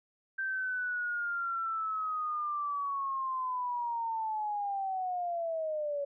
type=linear sweep; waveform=sine; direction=down; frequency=1568 to 561 Hz; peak=-31 dBFS; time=0.38-6.05 s; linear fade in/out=10 ms; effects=none